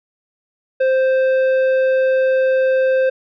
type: tone with tanh clipping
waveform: triangle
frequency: 523.3 Hz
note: C5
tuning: in tune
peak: -14 dBFS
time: 0.8-3.1 s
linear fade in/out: 10 ms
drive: 13 dB
effects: none